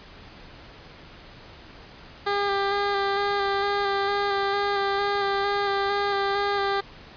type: tone with vibrato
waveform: 15% pulse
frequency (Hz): 400.3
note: G4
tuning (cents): +36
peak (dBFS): -16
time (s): 2.26-6.81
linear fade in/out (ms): 10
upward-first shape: square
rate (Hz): 2.2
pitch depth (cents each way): 16
effects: pink hiss -46 dBFS RMS until 7.16 s + resampled to 11025 Hz